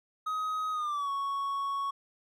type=tone with pitch glide; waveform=triangle; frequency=1261 to 1110.5 Hz; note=D#6 to C#6; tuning=+23 to +3 cents; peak=-28 dBFS; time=0.26-1.91 s; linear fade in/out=10 ms; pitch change=-220 cents; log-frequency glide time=0.72-1.1 s; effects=none